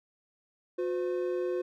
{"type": "tone pair together", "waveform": "triangle", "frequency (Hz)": [360.6, 510], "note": ["F#4", "C5"], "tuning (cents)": [-45, -44], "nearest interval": "tritone", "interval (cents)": 601, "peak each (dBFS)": [-28, -32], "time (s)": [0.78, 1.62], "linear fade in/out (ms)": 10, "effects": []}